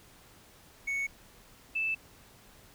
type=tone pair in turn; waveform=triangle / sine; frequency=2217 / 2636 Hz; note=C#7 / E7; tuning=0 / -1 cents; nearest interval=minor third; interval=299 cents; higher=second; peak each=-28 dBFS; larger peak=neither; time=0.87-1.07 / 1.75-1.95 s; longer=neither; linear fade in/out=10 ms; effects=pink hiss -57 dBFS RMS until 2.74 s